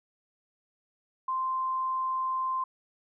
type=tone; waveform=sine; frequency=1043 Hz; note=C6; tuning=6 cents flat; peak=-27 dBFS; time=1.28-2.64 s; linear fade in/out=5 ms; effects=none

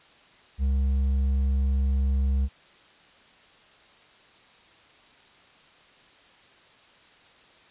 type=tone with hard clipping; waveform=sine; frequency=67.7 Hz; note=C#2; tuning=40 cents flat; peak=-22 dBFS; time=0.58-2.49 s; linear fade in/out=50 ms; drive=4 dB; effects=white hiss -55 dBFS RMS until 7.7 s + resampled to 8000 Hz

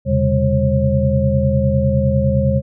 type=tone cluster; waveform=sine; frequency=80.9 / 128.7 / 138.6 / 201.5 / 540 Hz; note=E2 / C3 / C#3 / G3 / C#5; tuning=-32 / -28 / 0 / +48 / -45 cents; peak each=-19 dBFS; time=0.05-2.62 s; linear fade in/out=50 ms; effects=none

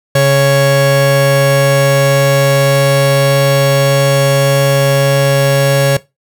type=tone pair together; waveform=45% pulse; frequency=138.59 / 554.4 Hz; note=C#3 / C#5; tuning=0 / 0 cents; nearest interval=2 octaves; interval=2400 cents; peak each=-10 dBFS; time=0.15-5.97 s; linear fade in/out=5 ms; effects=noise-tail reverb RT60 0.2 s tail -18 dB re dry

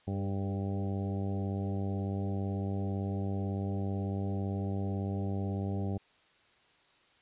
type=harmonic tone with a mistuned harmonic; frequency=98 Hz; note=G2; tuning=in tune; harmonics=1 / 2 / 3 / 4 / 5 / 6 / 7 / 8; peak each=-33 / -36 / -42 / -43 / -48 / -48 / -50 / -48 dBFS; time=0.07-5.98 s; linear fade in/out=10 ms; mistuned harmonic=4; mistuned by=+15 cents; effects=white hiss -65 dBFS RMS until 7.21 s + resampled to 8000 Hz

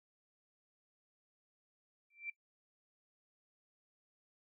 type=tone with exponential growth; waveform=sine; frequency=2348 Hz; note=D7; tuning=1 cent flat; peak=-37 dBFS; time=2.1-2.3 s; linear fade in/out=5 ms; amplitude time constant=43 ms; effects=noise-tail reverb RT60 0.1 s tail -21 dB re dry

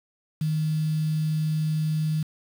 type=tone with quantisation; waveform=sine; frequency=155.56 Hz; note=D#3; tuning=in tune; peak=-22 dBFS; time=0.41-2.23 s; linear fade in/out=5 ms; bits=7; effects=none

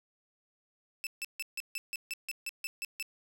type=tone bursts; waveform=sawtooth; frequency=2637 Hz; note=E7; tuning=in tune; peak=-31 dBFS; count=12; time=1.04-3.026 s; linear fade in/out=0 ms; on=28 ms; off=150 ms; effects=none

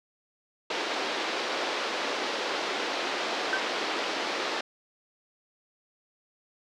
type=band-pass noise; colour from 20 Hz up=pink; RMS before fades=-31 dBFS; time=0.7-4.61 s; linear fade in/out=5 ms; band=330 to 4900 Hz; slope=24 dB/octave
type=tone with exponential decay; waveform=sine; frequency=1546 Hz; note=G6; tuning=24 cents flat; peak=-21 dBFS; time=3.53-3.68 s; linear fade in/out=1 ms; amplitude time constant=32 ms
effects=none

